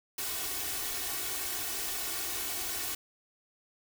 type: noise with comb filter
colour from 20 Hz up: white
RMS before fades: -35 dBFS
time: 0.18-2.95 s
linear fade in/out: 5 ms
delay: 2.7 ms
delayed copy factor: +1
effects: none